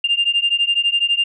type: beating tone pair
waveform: sine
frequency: 2794 / 2806 Hz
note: F7 / F7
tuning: 0 / +8 cents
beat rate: 12 Hz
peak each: -17 dBFS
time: 0.04-1.24 s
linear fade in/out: 5 ms
effects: tanh soft clip ceiling -8 dBFS